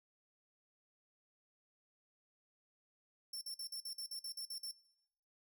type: tone bursts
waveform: sawtooth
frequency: 5410 Hz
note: E8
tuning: 44 cents sharp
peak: -40 dBFS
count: 11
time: 3.33-4.714 s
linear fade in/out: 5 ms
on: 84 ms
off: 46 ms
effects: noise-tail reverb RT60 0.8 s tail -20 dB re dry